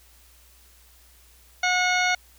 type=harmonic tone; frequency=727 Hz; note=F#5; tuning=31 cents flat; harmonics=1 / 2 / 3 / 4 / 5 / 6 / 8 / 9; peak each=-25 / -25 / -24 / -34 / -33 / -33 / -34 / -40 dBFS; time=1.63-2.15 s; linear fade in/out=5 ms; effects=added 60 Hz sine -55 dBFS peak until 2.38 s + white hiss -56 dBFS RMS until 2.38 s

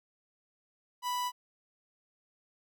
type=tone; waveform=45% pulse; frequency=987.8 Hz; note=B5; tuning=in tune; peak=-31 dBFS; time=1.02-1.32 s; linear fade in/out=50 ms; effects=none

